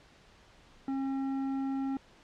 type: tone with tanh clipping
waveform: triangle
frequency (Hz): 270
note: C#4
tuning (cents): -45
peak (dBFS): -32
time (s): 0.88-1.97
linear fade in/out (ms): 2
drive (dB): 14
effects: pink hiss -59 dBFS RMS until 2.23 s + low-pass 5000 Hz 12 dB/octave